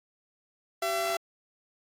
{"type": "tone pair together", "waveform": "sawtooth", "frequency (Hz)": [384.4, 675.1], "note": ["G4", "E5"], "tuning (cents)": [-34, 41], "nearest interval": "minor seventh", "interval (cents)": 975, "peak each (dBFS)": [-31, -24], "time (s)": [0.82, 1.17], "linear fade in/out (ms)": 5, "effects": ["AAC 48 kbps"]}